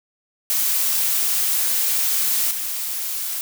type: noise with level steps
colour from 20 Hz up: blue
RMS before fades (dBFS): -20 / -26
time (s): 0.5-3.41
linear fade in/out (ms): 0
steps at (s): 2.51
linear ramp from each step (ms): 2
effects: none